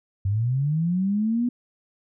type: linear sweep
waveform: sine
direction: up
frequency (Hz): 94 to 247.2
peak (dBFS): -20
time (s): 0.25-1.49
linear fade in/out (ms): 5
effects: none